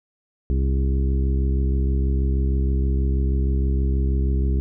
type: harmonic tone with a mistuned harmonic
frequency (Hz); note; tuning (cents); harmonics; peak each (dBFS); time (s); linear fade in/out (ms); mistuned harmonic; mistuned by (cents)
66.3; C2; +23; 1 / 2 / 3 / 4 / 5 / 6; -18 / -28 / -31 / -34 / -34 / -35; 0.5-4.6; 0; 6; +35
effects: none